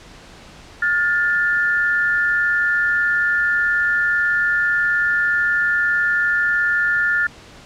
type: tone pair together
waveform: sine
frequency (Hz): 1421.7 / 1760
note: F6 / A6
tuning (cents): +30 / 0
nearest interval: major third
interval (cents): 370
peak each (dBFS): -18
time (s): 0.82-7.27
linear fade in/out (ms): 5
effects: pink hiss -42 dBFS RMS until 7.65 s + low-pass 6000 Hz 12 dB/octave